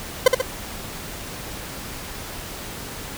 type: tone with echo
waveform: 40% pulse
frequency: 513 Hz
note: C5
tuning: 34 cents flat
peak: -7 dBFS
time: 0.26-0.28 s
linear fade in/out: 5 ms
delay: 68 ms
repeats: 2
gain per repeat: -5 dB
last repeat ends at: 0.416 s
effects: pink hiss -34 dBFS RMS until 3.17 s